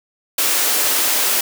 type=high-pass noise; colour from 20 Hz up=white; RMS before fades=-17 dBFS; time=0.38-1.41 s; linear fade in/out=5 ms; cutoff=270 Hz; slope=24 dB/octave; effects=none